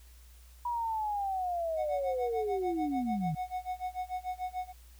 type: linear sweep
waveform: sine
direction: down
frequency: 973 to 147.5 Hz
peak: -30 dBFS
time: 0.65-3.35 s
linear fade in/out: 5 ms
type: tone with tremolo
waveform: triangle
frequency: 735 Hz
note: F#5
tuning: 12 cents flat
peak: -29 dBFS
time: 1.76-4.73 s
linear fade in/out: 50 ms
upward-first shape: sine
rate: 6.8 Hz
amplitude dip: 95%
effects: added 60 Hz sine -52 dBFS peak until 4.99 s + white hiss -62 dBFS RMS until 4.99 s